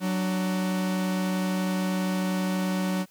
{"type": "tone pair together", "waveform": "45% pulse", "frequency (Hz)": [186.3, 295.7], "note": ["F#3", "D4"], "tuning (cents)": [12, 12], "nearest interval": "minor sixth", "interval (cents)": 800, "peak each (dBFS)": [-25, -34], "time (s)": [0, 3.06], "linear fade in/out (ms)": 50, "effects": ["white hiss -60 dBFS RMS until 3.1 s"]}